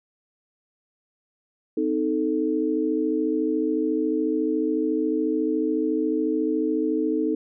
sine chord, A diminished, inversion first, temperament equal with one note detuned, 257.1 / 311.1 / 440 Hz, C4 / Eb4 / A4, -30 / 0 / 0 cents, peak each -28 / -23 / -26 dBFS, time 1.77-7.35 s, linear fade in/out 5 ms, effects none

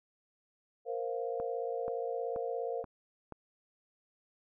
sine chord, Bb suspended second, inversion none, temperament equal, 466.2 / 523.3 / 698.5 Hz, Bb4 / C5 / F5, 0 / 0 / 0 cents, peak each -36 / -38 / -40 dBFS, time 0.85-2.85 s, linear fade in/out 50 ms
click train, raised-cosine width 1 ms, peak -29 dBFS, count 5, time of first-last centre 1.4-3.323 s, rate 2.08 Hz
effects none

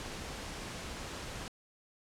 pink noise, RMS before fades -42 dBFS, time 0-1.48 s, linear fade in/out 0 ms, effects low-pass 8000 Hz 12 dB/octave

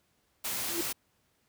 white noise, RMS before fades -34 dBFS, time 0.44-0.93 s, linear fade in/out 10 ms
sine tone with exponential growth, 339.5 Hz, F4, 49 cents flat, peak -27 dBFS, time 0.61-0.81 s, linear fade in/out 2 ms, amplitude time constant 43 ms
effects pink hiss -72 dBFS RMS until 1.48 s + high-pass 60 Hz 12 dB/octave

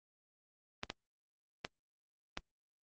clicks, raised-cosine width 0.2 ms, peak -19 dBFS, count 4, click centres 0.834 / 0.901 / 1.649 / 2.374 s, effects low-pass 6000 Hz 12 dB/octave + Opus 24 kbps

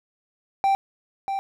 triangle tone with echo, 783 Hz, G5, 2 cents flat, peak -15 dBFS, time 0.64-0.75 s, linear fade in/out 0 ms, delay 640 ms, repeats 1, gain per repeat -7 dB, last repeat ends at 1.39 s, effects none

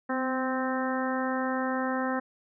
harmonic tone with a mistuned harmonic, 260.5 Hz, C4, 7 cents flat, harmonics 1 / 2 / 3 / 4 / 5 / 6 / 7, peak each -30 / -33 / -35 / -36 / -37 / -38 / -38 dBFS, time 0.09-2.2 s, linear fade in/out 10 ms, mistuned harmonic 1, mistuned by -23 cents, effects none

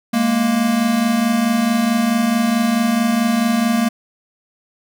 square tone pair together, 208.5 / 233.1 Hz, G#3 / A#3, +7 / 0 cents, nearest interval major second, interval 193 cents, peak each -21 / -16 dBFS, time 0.13-3.89 s, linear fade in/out 10 ms, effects none

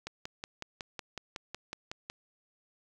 click train, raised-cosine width 0.2 ms, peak -21 dBFS, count 12, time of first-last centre 0.07-2.1 s, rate 5.42 Hz, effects 10-bit

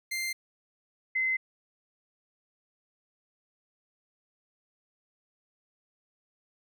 sawtooth / sine tone pair in turn, 2093 / 2056 Hz, C7 / C7, 0 / -31 cents, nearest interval unison, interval 31 cents, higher first, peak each -27 / -25 dBFS, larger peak second, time 0.11-0.33 / 1.15-1.37 s, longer neither, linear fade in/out 10 ms, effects none

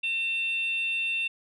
sine tone pair together, 2700 / 3593 Hz, E7 / A7, +41 / +36 cents, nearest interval perfect fourth, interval 495 cents, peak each -25 / -35 dBFS, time 0.03-1.28 s, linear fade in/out 10 ms, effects tanh soft clip ceiling -21 dBFS

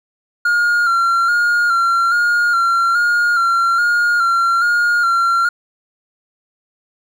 triangle tone with vibrato, 1396.9 Hz, F6, in tune, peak -10 dBFS, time 0.45-5.49 s, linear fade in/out 5 ms, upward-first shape square, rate 1.2 Hz, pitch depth 33 cents each way, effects none

